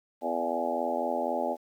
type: harmonic tone with a mistuned harmonic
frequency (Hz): 84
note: E2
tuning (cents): +33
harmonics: 3 / 4 / 5 / 6 / 7 / 8 / 9 / 10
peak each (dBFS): -36 / -38 / -38 / -38 / -32 / -35 / -36 / -34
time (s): 0.21-1.57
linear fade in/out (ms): 50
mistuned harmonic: 9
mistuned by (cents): +15
effects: 10-bit